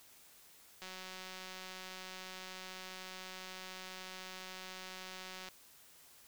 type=click train; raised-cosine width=0.2 ms; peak=-30 dBFS; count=869; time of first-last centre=0.82-5.487 s; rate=186 Hz; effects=white hiss -61 dBFS RMS until 6.27 s